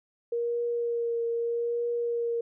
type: tone with vibrato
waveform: sine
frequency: 470 Hz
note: A#4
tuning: 14 cents sharp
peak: -26 dBFS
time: 0.32-2.41 s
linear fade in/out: 5 ms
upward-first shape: triangle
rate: 0.8 Hz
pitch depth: 20 cents each way
effects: none